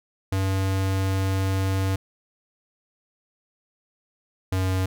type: tone pair in turn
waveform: square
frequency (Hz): 95.9 / 93.82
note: G2 / F#2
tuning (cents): -37 / +25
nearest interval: unison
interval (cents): 38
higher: first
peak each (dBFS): -22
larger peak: neither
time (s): 0.32-1.96 / 4.52-4.86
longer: first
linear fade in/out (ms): 5
effects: none